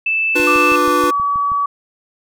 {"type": "tone", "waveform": "sine", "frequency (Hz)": 2637, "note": "E7", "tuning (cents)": 0, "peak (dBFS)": -14, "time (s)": [0.06, 0.76], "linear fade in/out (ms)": 5}
{"type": "chord", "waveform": "square", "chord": "B diminished", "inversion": "first", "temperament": "just", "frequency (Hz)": [296.3, 355.6, 493.9], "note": ["D4", "F4", "B4"], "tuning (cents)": [15, 31, 0], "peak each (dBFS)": -20, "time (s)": [0.35, 1.11], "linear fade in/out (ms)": 10}
{"type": "click train", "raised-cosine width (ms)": 5, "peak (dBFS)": -23, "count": 8, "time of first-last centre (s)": [0.4, 1.518], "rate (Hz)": 6.26}
{"type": "tone with pitch glide", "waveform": "sine", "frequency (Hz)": [1174.7, 1139.9], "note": ["D6", "C#6"], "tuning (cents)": [0, 48], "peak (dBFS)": -14, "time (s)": [0.47, 1.66], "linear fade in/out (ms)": 5, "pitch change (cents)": -52, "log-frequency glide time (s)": [0.74, 1.15]}
{"effects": []}